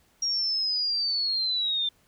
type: linear sweep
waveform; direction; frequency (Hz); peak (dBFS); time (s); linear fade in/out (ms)
sine; down; 5630 to 3559; -24; 0.22-1.89; 5
effects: pink hiss -64 dBFS RMS until 2.07 s